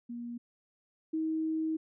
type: tone pair in turn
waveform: sine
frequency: 238 / 317.7 Hz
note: A#3 / D#4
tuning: +36 / +36 cents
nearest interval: perfect fourth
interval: 500 cents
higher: second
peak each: -37 / -29 dBFS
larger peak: second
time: 0.09-0.38 / 1.13-1.77 s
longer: second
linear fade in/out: 10 ms
effects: none